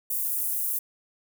pink high-pass noise, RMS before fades -28 dBFS, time 0.1-0.79 s, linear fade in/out 5 ms, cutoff 11000 Hz, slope 24 dB/octave, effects none

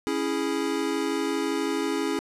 square chord, C# minor, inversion none, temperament equal, 277.2 / 329.6 / 415.3 Hz, C#4 / E4 / G#4, 0 / 0 / 0 cents, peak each -30 dBFS, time 0.07-2.19 s, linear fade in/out 0 ms, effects low-pass 10000 Hz 12 dB/octave

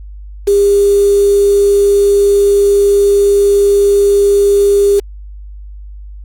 sine tone with quantisation, 402.9 Hz, G4, 48 cents sharp, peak -6 dBFS, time 0.47-5 s, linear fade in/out 10 ms, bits 4, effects added 50 Hz sine -27 dBFS peak until 6.24 s + AAC 64 kbps

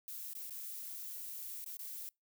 violet noise with dropouts, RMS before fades -45 dBFS, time 0.08-2.09 s, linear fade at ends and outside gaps 0 ms, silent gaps 0.333-0.352 / 0.496-0.507 / 1.643-1.662 / 1.769-1.792 s, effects noise-tail reverb RT60 0.2 s tail -26 dB re dry

